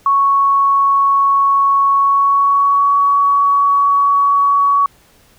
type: tone with pitch glide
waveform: sine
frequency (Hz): 1108.7 to 1126.1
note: C#6 to C#6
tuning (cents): 0 to +27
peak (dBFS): -9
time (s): 0.06-4.86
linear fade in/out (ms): 2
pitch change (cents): +27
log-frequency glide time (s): 1.95-2.95
effects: pink hiss -50 dBFS RMS until 5.38 s